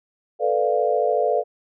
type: chord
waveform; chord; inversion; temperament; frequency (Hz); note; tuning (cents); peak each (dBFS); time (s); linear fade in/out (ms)
sine; B half-diminished seventh; third; equal; 440 / 493.9 / 587.3 / 698.5; A4 / B4 / D5 / F5; 0 / 0 / 0 / 0; -23; 0.39-1.44; 50
effects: none